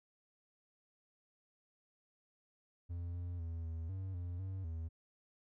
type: tone with pitch steps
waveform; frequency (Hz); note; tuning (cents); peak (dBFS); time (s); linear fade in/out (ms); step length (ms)
triangle; 86.3 / 87.7 / 83 / 81.7 / 95 / 87.8 / 95.1 / 81.6; F2 / F2 / E2 / E2 / F#2 / F2 / F#2 / E2; -20 / +8 / +12 / -15 / +46 / +10 / +48 / -17; -37; 2.89-4.89; 20; 250
effects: none